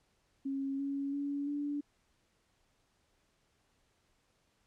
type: tone with pitch steps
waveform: sine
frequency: 272.9 / 278.3 / 283.8 / 289.5 Hz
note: C#4 / C#4 / C#4 / D4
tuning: -27 / +7 / +41 / -25 cents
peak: -33 dBFS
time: 0.45-1.81 s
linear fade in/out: 10 ms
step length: 340 ms
effects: pink hiss -74 dBFS RMS until 4.66 s + low-pass 9000 Hz 12 dB/octave